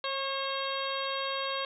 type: harmonic tone with a mistuned harmonic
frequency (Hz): 541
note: C#5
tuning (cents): -42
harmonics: 1 / 2 / 3 / 4 / 5 / 6 / 7 / 8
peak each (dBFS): -36 / -35 / -41 / -44 / -41 / -40 / -40 / -43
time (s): 0.04-1.65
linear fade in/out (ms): 2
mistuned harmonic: 2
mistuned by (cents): +19
effects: none